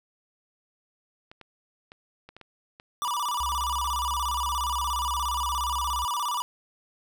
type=clicks; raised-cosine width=0.3 ms; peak=-29 dBFS; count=12; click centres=1.315 / 1.413 / 1.919 / 2.29 / 2.366 / 2.413 / 2.799 / 3.074 / 3.288 / 3.52 / 3.619 / 3.856 s
type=tone with vibrato; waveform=square; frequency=1068 Hz; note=C6; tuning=35 cents sharp; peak=-27 dBFS; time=3.02-6.42 s; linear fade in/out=0 ms; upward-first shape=square; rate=17 Hz; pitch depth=160 cents each way
type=tone with pitch glide; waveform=sine; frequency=65.41 to 64.77 Hz; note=C2 to C2; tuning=0 to -17 cents; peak=-34 dBFS; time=3.4-6.05 s; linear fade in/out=5 ms; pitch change=-17 cents; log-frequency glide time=3.82-5.44 s
effects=none